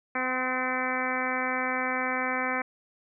harmonic tone with a mistuned harmonic, 255.8 Hz, C4, 39 cents flat, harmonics 1 / 2 / 3 / 4 / 5 / 6 / 7 / 8 / 9, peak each -35 / -35 / -35 / -35 / -35 / -35 / -35 / -35 / -35 dBFS, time 0.15-2.62 s, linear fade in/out 5 ms, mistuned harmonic 4, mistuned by +16 cents, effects none

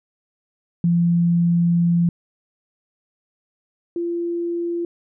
sine tone pair in turn, 171.4 / 342.8 Hz, F3 / F4, -32 / -32 cents, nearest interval octave, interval 1200 cents, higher second, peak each -14 / -21 dBFS, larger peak first, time 0.84-2.09 / 3.96-4.85 s, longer first, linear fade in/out 2 ms, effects none

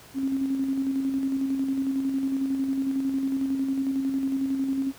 sine tone with tremolo, 269.7 Hz, C#4, 47 cents flat, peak -22 dBFS, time 0.14-4.93 s, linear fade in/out 50 ms, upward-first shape square, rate 11 Hz, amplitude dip 35%, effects pink hiss -49 dBFS RMS until 4.98 s + high-pass 60 Hz 12 dB/octave

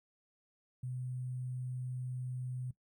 sine tone with sample-and-hold, 126.5 Hz, B2, 42 cents sharp, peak -37 dBFS, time 0.83-2.71 s, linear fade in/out 5 ms, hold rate 8820 Hz, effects noise-tail reverb RT60 0.1 s tail -17 dB re dry

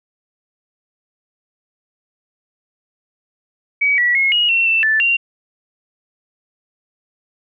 sine tone with pitch steps, 2270 / 1941 / 2167 / 2888 / 2715 / 2670 / 1757 / 2763 Hz, C#7 / B6 / C#7 / F#7 / F7 / E7 / A6 / F7, +41 / -31 / -40 / -43 / -50 / +22 / -3 / -19 cents, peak -12 dBFS, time 3.81-5.17 s, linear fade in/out 10 ms, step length 170 ms, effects none

